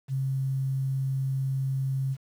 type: tone with quantisation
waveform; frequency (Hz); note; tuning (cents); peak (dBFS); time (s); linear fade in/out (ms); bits
sine; 134.1; C3; +43; -25; 0.08-2.17; 50; 9
effects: none